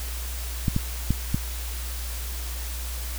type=clicks; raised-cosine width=5 ms; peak=-9 dBFS; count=4; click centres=0.682 / 0.764 / 1.106 / 1.345 s; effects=added 60 Hz sine -30 dBFS peak until 3.18 s + white hiss -37 dBFS RMS until 3.18 s